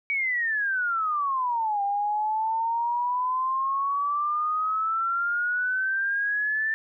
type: exponential two-way sweep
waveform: sine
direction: down then up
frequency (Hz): 2277 to 797 to 1781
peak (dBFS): -23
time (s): 0.1-6.74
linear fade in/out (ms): 0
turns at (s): 1.82
effects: none